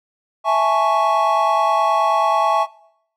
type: chord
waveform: triangle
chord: A major seventh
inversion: second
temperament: equal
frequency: 659.3 / 830.6 / 880 / 1108.7 Hz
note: E5 / G#5 / A5 / C#6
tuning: 0 / 0 / 0 / 0 cents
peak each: -17 / -17 / -20 / -16 dBFS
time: 0.44-2.67 s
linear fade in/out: 50 ms
effects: noise-tail reverb RT60 0.7 s tail -21 dB re dry